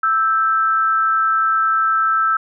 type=tone pair together; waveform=sine; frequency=1318.5 / 1568 Hz; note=E6 / G6; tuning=0 / 0 cents; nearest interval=minor third; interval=300 cents; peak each=-14 / -22 dBFS; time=0.03-2.37 s; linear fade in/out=5 ms; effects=none